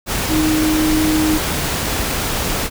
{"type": "tone in noise", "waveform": "sine", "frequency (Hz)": 311.1, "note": "D#4", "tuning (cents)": 0, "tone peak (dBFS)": -14, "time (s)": [0.28, 1.4], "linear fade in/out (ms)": 50, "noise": "pink", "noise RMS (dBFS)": -20, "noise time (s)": [0.06, 2.7], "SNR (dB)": 3, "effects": []}